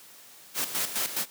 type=noise with tremolo; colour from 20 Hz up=white; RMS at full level=-28 dBFS; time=0.54-1.26 s; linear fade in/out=50 ms; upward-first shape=square; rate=4.8 Hz; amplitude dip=65%; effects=white hiss -51 dBFS RMS until 1.3 s + high-pass 150 Hz 12 dB/octave